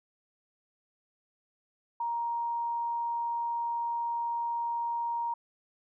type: tone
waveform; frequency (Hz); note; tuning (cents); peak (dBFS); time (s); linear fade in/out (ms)
sine; 938; A#5; +11; -29; 2-5.34; 5
effects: none